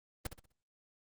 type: noise with echo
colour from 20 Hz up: pink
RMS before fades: -36 dBFS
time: 0.25-0.27 s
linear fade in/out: 5 ms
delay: 63 ms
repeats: 4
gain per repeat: -9 dB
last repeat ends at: 0.522 s
effects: Opus 32 kbps